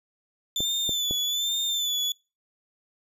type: tone with vibrato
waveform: 35% pulse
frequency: 3520 Hz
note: A7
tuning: in tune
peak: -23 dBFS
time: 0.56-2.12 s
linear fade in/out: 2 ms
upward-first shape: sine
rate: 1.2 Hz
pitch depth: 55 cents each way
type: clicks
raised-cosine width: 2 ms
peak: -19 dBFS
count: 3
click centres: 0.605 / 0.893 / 1.11 s
effects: noise-tail reverb RT60 0.3 s tail -25 dB re dry + resampled to 32000 Hz